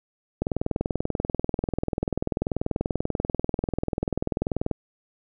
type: click train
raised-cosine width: 2 ms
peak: -11 dBFS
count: 89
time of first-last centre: 0.42-4.713 s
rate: 20.5 Hz
effects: none